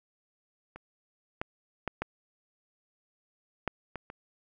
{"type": "clicks", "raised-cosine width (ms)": 0.5, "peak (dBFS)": [-29, -17, -16, -16, -14, -22, -27], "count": 7, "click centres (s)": [0.76, 1.415, 1.877, 2.02, 3.677, 3.957, 4.101], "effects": []}